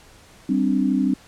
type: chord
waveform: sine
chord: G suspended fourth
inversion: none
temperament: just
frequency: 196 / 261.3 / 294 Hz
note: G3 / C4 / D4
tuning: 0 / -2 / +2 cents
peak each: -22 / -20 / -23 dBFS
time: 0.49-1.14 s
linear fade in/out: 5 ms
effects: pink hiss -49 dBFS RMS until 1.27 s + low-pass 10000 Hz 12 dB/octave